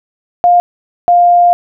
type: tone pair in turn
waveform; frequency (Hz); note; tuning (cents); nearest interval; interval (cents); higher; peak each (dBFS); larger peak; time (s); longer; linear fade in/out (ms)
sine; 705 / 701.9; F5 / F5; +16 / +9; unison; 7; first; -4; neither; 0.44-0.6 / 1.08-1.53; second; 0
effects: none